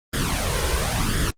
pink noise with flanger, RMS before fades -22 dBFS, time 0.13-1.31 s, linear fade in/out 10 ms, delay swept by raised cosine 0.58 to 2.08 ms, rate 0.95 Hz, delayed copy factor +0.85, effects low-pass 11000 Hz 12 dB/octave + Opus 24 kbps

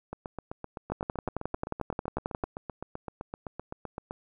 two click trains, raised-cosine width 1 ms, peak -22 / -16 dBFS, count 32 / 18, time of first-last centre 0.13-4.109 / 0.92-2.438 s, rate 7.79 / 11.2 Hz, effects none

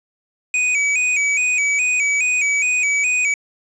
square tone with vibrato, 2383 Hz, D7, 25 cents sharp, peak -16 dBFS, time 0.54-3.34 s, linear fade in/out 2 ms, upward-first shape square, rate 2.4 Hz, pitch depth 75 cents each way, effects resampled to 22050 Hz + 7-bit

